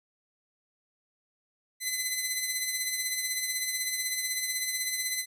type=tone with tremolo; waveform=10% pulse; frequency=2027 Hz; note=B6; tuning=45 cents sharp; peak=-18 dBFS; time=1.8-5.26 s; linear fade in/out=50 ms; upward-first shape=triangle; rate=16 Hz; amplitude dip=50%; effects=none